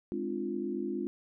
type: chord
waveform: sine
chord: D half-diminished seventh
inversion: second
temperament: equal with one note detuned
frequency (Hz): 207.7 / 261.6 / 299.7 / 349.2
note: Ab3 / C4 / D4 / F4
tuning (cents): 0 / 0 / +35 / 0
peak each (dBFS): -38 / -38 / -39 / -35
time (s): 0.12-1.07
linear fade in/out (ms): 0
effects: none